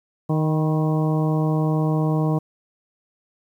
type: harmonic tone with a mistuned harmonic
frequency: 155.56 Hz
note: D#3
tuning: in tune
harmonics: 1 / 2 / 3 / 4 / 5 / 6 / 7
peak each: -19 / -25 / -29 / -31 / -33 / -35 / -36 dBFS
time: 0.29-2.39 s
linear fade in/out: 10 ms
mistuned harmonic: 6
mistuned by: +62 cents
effects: 9-bit